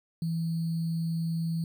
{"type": "tone with sample-and-hold", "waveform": "sine", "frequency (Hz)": 164.81, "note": "E3", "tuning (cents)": 0, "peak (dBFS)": -27, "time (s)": [0.22, 1.64], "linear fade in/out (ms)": 2, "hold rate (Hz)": 4410, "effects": []}